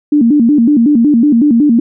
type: tone with vibrato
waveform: sine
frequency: 261.6 Hz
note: C4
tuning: in tune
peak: -5 dBFS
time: 0.12-1.8 s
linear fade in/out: 5 ms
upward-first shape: square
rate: 5.4 Hz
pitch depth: 210 cents each way
effects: none